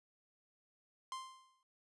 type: tone with exponential decay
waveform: 45% pulse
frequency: 1046.5 Hz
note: C6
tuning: in tune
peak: -39 dBFS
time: 1.12-1.63 s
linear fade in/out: 1 ms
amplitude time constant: 110 ms
effects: resampled to 24000 Hz